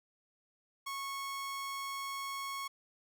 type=tone; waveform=sawtooth; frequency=1100 Hz; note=C#6; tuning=14 cents flat; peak=-34 dBFS; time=0.86-2.68 s; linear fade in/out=10 ms; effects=none